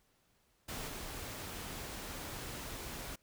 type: noise with level steps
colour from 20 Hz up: pink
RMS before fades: -42 / -44 dBFS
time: 0.68-3.16 s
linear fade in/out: 10 ms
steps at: 0.87 s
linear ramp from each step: 10 ms
effects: pink hiss -73 dBFS RMS until 3.22 s